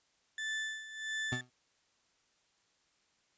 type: tone with tremolo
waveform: 35% pulse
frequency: 1755 Hz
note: A6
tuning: 5 cents flat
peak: -32 dBFS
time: 0.38-1.41 s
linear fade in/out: 2 ms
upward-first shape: sine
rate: 1.5 Hz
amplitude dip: 75%
type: tone with exponential decay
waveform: 25% pulse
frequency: 124.8 Hz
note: B2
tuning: 19 cents sharp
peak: -28 dBFS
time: 1.32-1.5 s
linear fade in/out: 5 ms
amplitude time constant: 37 ms
effects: white hiss -73 dBFS RMS until 3.37 s + resampled to 16000 Hz